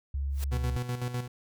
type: tone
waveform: sine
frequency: 69.3 Hz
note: C#2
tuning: in tune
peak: -28 dBFS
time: 0.14-0.77 s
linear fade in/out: 5 ms
type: noise with exponential growth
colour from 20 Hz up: white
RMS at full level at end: -37 dBFS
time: 0.3-0.44 s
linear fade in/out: 1 ms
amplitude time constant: 29 ms
type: tone with tremolo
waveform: 40% pulse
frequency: 123.1 Hz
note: B2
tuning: 5 cents flat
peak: -28 dBFS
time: 0.51-1.28 s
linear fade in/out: 20 ms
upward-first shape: square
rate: 7.9 Hz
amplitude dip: 60%
effects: none